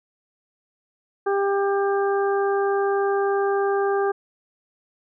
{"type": "harmonic tone", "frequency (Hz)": 397.4, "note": "G4", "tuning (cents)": 24, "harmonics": [1, 2, 3, 4], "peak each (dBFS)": [-20, -26, -30, -32], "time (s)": [1.26, 4.12], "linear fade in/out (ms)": 10, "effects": []}